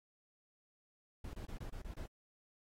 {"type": "noise bursts", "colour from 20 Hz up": "brown", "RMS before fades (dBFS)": -45, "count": 7, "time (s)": [1.24, 2.061], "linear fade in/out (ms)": 5, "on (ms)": 95, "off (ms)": 26, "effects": ["AAC 48 kbps"]}